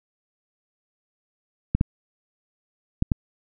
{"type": "clicks", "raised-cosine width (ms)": 5, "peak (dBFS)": -7, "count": 4, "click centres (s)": [1.75, 1.811, 3.024, 3.118], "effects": []}